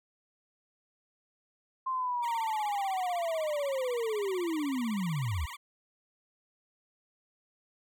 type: linear sweep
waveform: sine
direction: down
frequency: 1056 to 65.2 Hz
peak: -29 dBFS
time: 1.86-5.46 s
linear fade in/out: 10 ms
type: tone with vibrato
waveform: 20% pulse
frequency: 1046.5 Hz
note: C6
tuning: in tune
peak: -36 dBFS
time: 2.22-5.57 s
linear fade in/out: 20 ms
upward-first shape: sine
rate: 16 Hz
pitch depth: 210 cents each way
effects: none